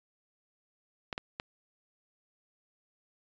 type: clicks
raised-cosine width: 0.3 ms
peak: -19 dBFS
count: 3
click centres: 1.128 / 1.179 / 1.399 s
effects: resampled to 16000 Hz